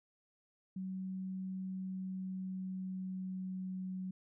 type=tone with pitch glide; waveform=sine; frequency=188.2 to 186.36 Hz; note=F#3 to F#3; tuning=+30 to +13 cents; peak=-38 dBFS; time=0.76-4.11 s; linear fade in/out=5 ms; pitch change=-17 cents; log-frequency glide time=1.62-3.88 s; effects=none